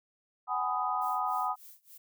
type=chord; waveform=sine; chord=G# minor seventh; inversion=third; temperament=just; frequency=747.5 / 830.6 / 996.7 / 1245.9 Hz; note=F#5 / G#5 / B5 / D#6; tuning=+17 / 0 / +16 / +2 cents; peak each=-34 / -35 / -35 / -32 dBFS; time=0.47-1.56 s; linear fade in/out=50 ms
type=noise with tremolo; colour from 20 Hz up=violet; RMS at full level=-50 dBFS; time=1.01-1.98 s; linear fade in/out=10 ms; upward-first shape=sine; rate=3.4 Hz; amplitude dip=95%
effects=none